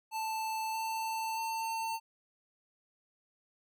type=tone with pitch steps; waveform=square; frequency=882 / 890.7 / 899.5 Hz; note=A5 / A5 / A5; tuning=+4 / +21 / +38 cents; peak=-34 dBFS; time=0.11-2 s; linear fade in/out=50 ms; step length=630 ms; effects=none